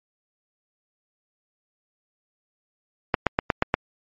clicks, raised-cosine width 0.5 ms, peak -3 dBFS, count 6, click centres 3.142 / 3.267 / 3.389 / 3.502 / 3.624 / 3.741 s, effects MP3 32 kbps

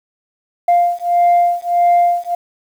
sine beating tone pair, 698 / 699.6 Hz, F5 / F5, -1 / +3 cents, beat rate 1.6 Hz, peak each -12 dBFS, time 0.68-2.35 s, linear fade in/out 5 ms, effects tanh soft clip ceiling -6 dBFS + 7-bit

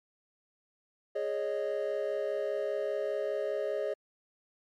triangle chord, Ab suspended fourth, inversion none, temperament equal with one note detuned, 415.3 / 554.4 / 619.4 Hz, Ab4 / Db5 / Eb5, 0 / 0 / -8 cents, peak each -32 dBFS, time 1.15-3.94 s, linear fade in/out 10 ms, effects tanh soft clip ceiling -20 dBFS + MP3 64 kbps

